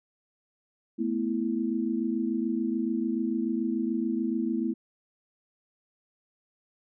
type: chord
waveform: sine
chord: A suspended second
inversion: none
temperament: equal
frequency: 220 / 246.9 / 329.6 Hz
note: A3 / B3 / E4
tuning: 0 / 0 / 0 cents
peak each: -30 dBFS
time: 0.98-4.74 s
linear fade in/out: 20 ms
effects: none